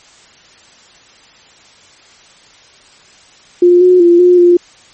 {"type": "tone with pitch steps", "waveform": "sine", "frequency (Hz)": [353.2, 363.3, 345.2, 357.6, 350.6], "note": ["F4", "F#4", "F4", "F4", "F4"], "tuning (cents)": [20, -32, -20, 41, 7], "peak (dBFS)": -3, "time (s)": [3.62, 4.57], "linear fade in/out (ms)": 5, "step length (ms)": 190, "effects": ["white hiss -43 dBFS RMS until 4.93 s", "MP3 32 kbps"]}